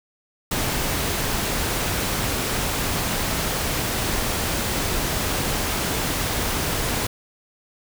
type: noise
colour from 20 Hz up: pink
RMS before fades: -24 dBFS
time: 0.51-7.07 s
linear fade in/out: 5 ms
effects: none